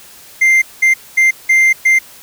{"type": "tone bursts at uneven times", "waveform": "triangle", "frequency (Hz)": 2093, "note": "C7", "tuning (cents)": 0, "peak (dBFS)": -5, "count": 5, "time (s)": [[0.41, 0.62], [0.82, 0.94], [1.17, 1.31], [1.49, 1.73], [1.85, 1.99]], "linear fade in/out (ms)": 10, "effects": ["white hiss -39 dBFS RMS until 2.22 s"]}